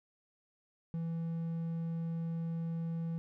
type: tone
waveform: triangle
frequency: 165.6 Hz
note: E3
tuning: 8 cents sharp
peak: -32 dBFS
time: 0.94-3.18 s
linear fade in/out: 0 ms
effects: none